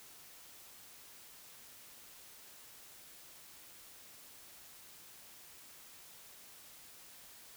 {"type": "silence", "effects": ["white hiss -56 dBFS RMS until 7.56 s"]}